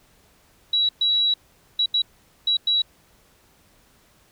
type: tone bursts at uneven times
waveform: sine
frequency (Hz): 3898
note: B7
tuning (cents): -23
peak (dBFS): -17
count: 6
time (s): 0.73-0.89 / 1.01-1.34 / 1.79-1.86 / 1.94-2.02 / 2.47-2.57 / 2.67-2.82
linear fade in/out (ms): 5
effects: pink hiss -58 dBFS RMS until 4.31 s